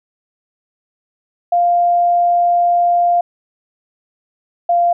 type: tone pair in turn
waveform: sine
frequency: 698.5 / 694.1 Hz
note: F5 / F5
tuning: 0 / -11 cents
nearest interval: unison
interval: 11 cents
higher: first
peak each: -10 dBFS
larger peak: neither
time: 1.52-3.21 / 4.69-4.93 s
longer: first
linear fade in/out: 5 ms
effects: none